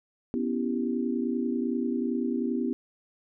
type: chord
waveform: sine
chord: C# half-diminished seventh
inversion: third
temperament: equal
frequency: 246.9 / 277.2 / 329.6 / 392 Hz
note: B3 / C#4 / E4 / G4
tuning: 0 / 0 / 0 / 0 cents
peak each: -28 / -33 / -33 / -34 dBFS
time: 0.34-2.73 s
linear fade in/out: 0 ms
effects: none